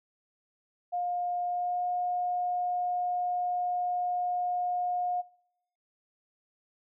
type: tone with pitch glide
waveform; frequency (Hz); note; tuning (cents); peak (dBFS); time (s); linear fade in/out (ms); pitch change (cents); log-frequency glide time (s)
sine; 710 to 716.6; F5 to F5; +28 to +44; -28; 0.92-5.22; 20; +16; 1.45-1.85
effects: noise-tail reverb RT60 0.8 s tail -24 dB re dry